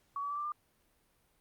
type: tone with pitch steps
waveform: sine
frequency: 1127 / 1144.1 / 1161.4 / 1178.9 / 1196.8 Hz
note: C#6 / D6 / D6 / D6 / D6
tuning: +28 / -46 / -20 / +6 / +32 cents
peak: -34 dBFS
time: 0.16-0.52 s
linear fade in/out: 2 ms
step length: 72 ms
effects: pink hiss -72 dBFS RMS until 1.4 s + Opus 48 kbps